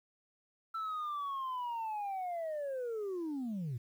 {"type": "linear sweep", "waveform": "sine", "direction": "down", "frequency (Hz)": [1337, 110], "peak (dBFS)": -33, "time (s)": [0.74, 3.78], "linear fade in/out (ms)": 10, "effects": ["tanh soft clip ceiling -34 dBFS", "11-bit"]}